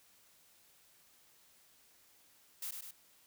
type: noise with echo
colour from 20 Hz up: blue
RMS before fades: -41 dBFS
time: 2.62-2.71 s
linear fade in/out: 5 ms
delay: 100 ms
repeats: 2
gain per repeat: -4 dB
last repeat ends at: 2.91 s
effects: white hiss -66 dBFS RMS until 3.26 s